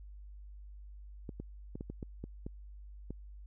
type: clicks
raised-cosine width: 3 ms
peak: -28 dBFS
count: 9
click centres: 1.292 / 1.4 / 1.755 / 1.809 / 1.9 / 2.028 / 2.24 / 2.465 / 3.106 s
effects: added 50 Hz sine -47 dBFS peak until 3.46 s